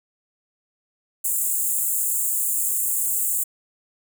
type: high-pass noise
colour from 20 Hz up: pink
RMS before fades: -23 dBFS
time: 1.24-3.44 s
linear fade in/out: 10 ms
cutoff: 7100 Hz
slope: 96 dB/octave
effects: none